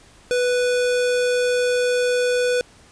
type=tone; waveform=square; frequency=493.9 Hz; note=B4; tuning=in tune; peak=-18 dBFS; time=0.31-2.61 s; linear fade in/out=0 ms; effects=pink hiss -50 dBFS RMS until 2.91 s + resampled to 22050 Hz